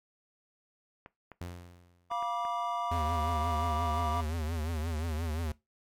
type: clicks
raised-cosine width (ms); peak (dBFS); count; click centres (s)
0.5; -31; 5; 1.061 / 1.317 / 2.115 / 2.226 / 2.451
type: tone with exponential decay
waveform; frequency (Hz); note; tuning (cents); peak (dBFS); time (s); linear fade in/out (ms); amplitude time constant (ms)
sawtooth; 87.9; F2; +12; -32; 1.41-2.2; 0; 170
type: chord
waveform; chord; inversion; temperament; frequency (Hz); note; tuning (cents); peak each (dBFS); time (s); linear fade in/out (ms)
triangle; B diminished; second; equal with one note detuned; 698.5 / 968.6 / 1174.7; F5 / B5 / D6; 0 / -34 / 0; -33; 2.1-4.22; 20
type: tone with vibrato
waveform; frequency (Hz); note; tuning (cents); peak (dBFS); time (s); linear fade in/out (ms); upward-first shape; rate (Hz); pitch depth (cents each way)
square; 80.1; E2; -49; -32; 2.91-5.52; 5; triangle; 5.7; 130
effects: noise-tail reverb RT60 0.2 s tail -19 dB re dry + MP3 96 kbps